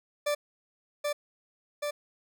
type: tone with echo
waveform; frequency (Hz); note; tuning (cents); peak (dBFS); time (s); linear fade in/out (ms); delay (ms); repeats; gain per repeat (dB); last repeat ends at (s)
40% pulse; 587.3; D5; 0; -25; 0.26-0.35; 10; 780; 2; -2; 1.91
effects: none